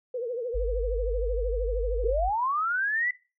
sine tone with vibrato, 480 Hz, B4, 49 cents flat, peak -28 dBFS, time 0.14-2.11 s, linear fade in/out 5 ms, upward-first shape triangle, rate 13 Hz, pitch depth 130 cents each way
sine tone, 49.3 Hz, G1, 11 cents sharp, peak -25 dBFS, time 0.54-2.3 s, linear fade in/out 20 ms
sine linear sweep, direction up, 415.3 to 2009 Hz, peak -24 dBFS, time 2.04-3.11 s, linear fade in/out 5 ms
effects noise-tail reverb RT60 0.3 s tail -18 dB re dry

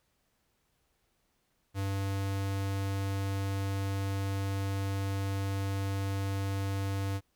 square tone, 98 Hz, G2, in tune, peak -31 dBFS, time 1.74-7.21 s, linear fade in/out 50 ms, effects pink hiss -75 dBFS RMS until 7.35 s

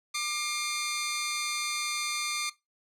10% pulse tone pair together, 1195 / 2128 Hz, D6 / C7, +30 / +29 cents, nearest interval minor seventh, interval 999 cents, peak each -23 dBFS, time 0.14-2.5 s, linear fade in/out 10 ms, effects noise-tail reverb RT60 0.2 s tail -19 dB re dry + low-pass 10000 Hz 12 dB/octave

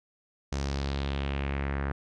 sawtooth tone with low-pass filter sweep, 69.3 Hz, C#2, in tune, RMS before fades -31 dBFS, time 0.52-1.92 s, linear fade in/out 5 ms, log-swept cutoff 6300 to 1600 Hz, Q 2.4, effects none

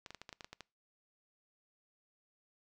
clicks, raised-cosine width 0.2 ms, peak -29 dBFS, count 10, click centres 0.062 / 0.106 / 0.147 / 0.216 / 0.292 / 0.328 / 0.408 / 0.445 / 0.53 / 0.607 s, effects noise-tail reverb RT60 0.3 s tail -24 dB re dry

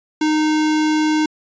square tone, 308.3 Hz, D#4, 16 cents flat, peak -15 dBFS, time 0.21-1.26 s, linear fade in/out 5 ms, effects resampled to 16000 Hz

